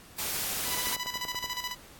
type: noise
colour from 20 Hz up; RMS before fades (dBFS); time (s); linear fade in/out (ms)
white; -32; 0.18-0.96; 10
type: tone with tremolo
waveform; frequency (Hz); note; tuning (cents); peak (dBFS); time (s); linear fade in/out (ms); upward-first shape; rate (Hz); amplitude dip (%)
10% pulse; 991; B5; +6; -22; 0.64-1.76; 50; square; 14; 65
type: click train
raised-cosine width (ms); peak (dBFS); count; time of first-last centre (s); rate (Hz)
1; -27; 9; 0.68-1.442; 10.5
effects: pink hiss -52 dBFS RMS until 1.99 s + AAC 64 kbps